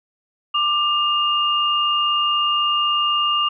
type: tone pair together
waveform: sine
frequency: 1187.3 / 2824 Hz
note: D6 / F7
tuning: +19 / +19 cents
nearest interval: octave + minor third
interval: 1500 cents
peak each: -19 dBFS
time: 0.54-3.49 s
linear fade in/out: 10 ms
effects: none